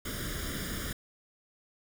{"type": "noise with comb filter", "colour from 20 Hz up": "pink", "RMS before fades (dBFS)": -36, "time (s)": [0.05, 0.93], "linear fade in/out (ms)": 5, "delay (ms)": 0.58, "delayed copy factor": 0.85, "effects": []}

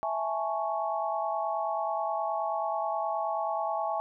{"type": "chord", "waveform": "sine", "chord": "A major seventh", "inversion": "second", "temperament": "equal", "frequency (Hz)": [659.3, 830.6, 880, 1108.7], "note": ["E5", "G#5", "A5", "C#6"], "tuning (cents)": [0, 0, 0, 0], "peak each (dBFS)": [-32, -32, -37, -35], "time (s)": [0.03, 4], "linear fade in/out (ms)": 0, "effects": []}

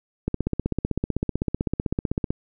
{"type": "click train", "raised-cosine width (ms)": 3, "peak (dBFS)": -10, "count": 33, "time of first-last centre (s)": [0.28, 2.305], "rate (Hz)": 15.8, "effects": []}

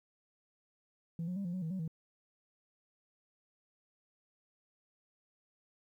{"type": "tone with pitch steps", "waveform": "sine", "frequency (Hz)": [166.7, 180.5, 198.3, 174.2, 185.4, 160.8, 188.8, 161], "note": ["E3", "F#3", "G3", "F3", "F#3", "E3", "F#3", "E3"], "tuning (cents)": [20, -43, 20, -4, 4, -43, 35, -41], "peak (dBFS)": -33, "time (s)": [1.19, 1.878], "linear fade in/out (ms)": 2, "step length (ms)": 86, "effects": ["tanh soft clip ceiling -33 dBFS", "12-bit"]}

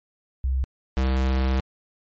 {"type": "tone pair in turn", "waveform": ["sine", "square"], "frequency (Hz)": [65.4, 65.4], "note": ["C2", "C2"], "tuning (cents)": [0, 0], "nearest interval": "unison", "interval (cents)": 0, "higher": "neither", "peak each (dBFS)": -20, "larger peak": "neither", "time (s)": [[0.44, 0.64], [0.97, 1.6]], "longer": "second", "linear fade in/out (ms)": 0, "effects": ["low-pass 5000 Hz 12 dB/octave", "MP3 32 kbps"]}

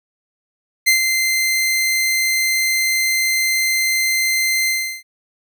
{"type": "tone with ADSR envelope", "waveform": "sawtooth", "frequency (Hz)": 2079, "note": "C7", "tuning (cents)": -12, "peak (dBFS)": -6, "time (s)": [0.86, 5.03], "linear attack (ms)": 19, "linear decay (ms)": 110, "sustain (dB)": -6, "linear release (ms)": 350, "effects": []}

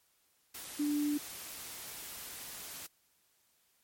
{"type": "tone in noise", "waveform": "sine", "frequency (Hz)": 293.7, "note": "D4", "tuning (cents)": 0, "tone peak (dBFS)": -29, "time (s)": [0.79, 1.18], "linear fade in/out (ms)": 10, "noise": "white", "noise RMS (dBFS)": -45, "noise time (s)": [0.54, 2.87], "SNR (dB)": 13, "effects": ["white hiss -72 dBFS RMS until 3.83 s", "MP3 64 kbps"]}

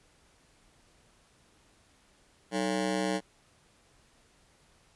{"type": "ring-modulated tone", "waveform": "20% pulse", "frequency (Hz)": 250, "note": "B3", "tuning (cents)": 21, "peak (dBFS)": -20, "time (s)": [2.51, 3.21], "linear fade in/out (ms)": 50, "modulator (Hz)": 59.6, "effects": ["pink hiss -64 dBFS RMS until 4.95 s", "resampled to 24000 Hz"]}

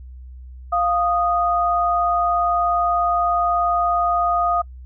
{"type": "tone pair together", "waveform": "sine", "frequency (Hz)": [698.5, 1239.6], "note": ["F5", "D#6"], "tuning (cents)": [0, -7], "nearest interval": "minor seventh", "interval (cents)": 993, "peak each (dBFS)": -19, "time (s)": [0.72, 4.62], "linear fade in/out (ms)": 10, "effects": ["noise-tail reverb RT60 0.1 s tail -26 dB re dry", "added 63 Hz sine -35 dBFS peak until 4.85 s"]}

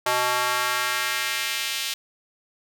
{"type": "tone with high-pass filter sweep", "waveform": "square", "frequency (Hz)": 124.4, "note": "B2", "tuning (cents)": 13, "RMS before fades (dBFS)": -25, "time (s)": [0.06, 1.94], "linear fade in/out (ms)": 5, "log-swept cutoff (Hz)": [780, 3200], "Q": 1.3, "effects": []}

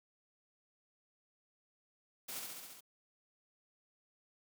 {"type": "noise with echo", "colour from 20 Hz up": "white", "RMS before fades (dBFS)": -44, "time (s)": [2.28, 2.4], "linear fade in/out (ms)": 10, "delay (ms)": 68, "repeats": 6, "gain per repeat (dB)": -2, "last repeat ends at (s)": 2.808, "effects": ["high-pass 150 Hz 12 dB/octave"]}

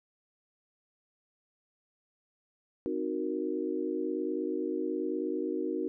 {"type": "chord", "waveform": "sine", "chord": "C half-diminished seventh", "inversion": "none", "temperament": "equal", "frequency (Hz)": [261.6, 311.1, 370, 466.2], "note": ["C4", "Eb4", "Gb4", "Bb4"], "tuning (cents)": [0, 0, 0, 0], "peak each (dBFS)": [-38, -34, -34, -37], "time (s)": [2.86, 5.88], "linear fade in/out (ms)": 0, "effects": []}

